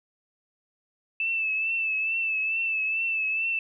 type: tone with vibrato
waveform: sine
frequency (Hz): 2637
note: E7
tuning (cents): 0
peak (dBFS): -24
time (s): 1.2-3.59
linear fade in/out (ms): 2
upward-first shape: triangle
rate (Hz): 2.3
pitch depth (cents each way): 48
effects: none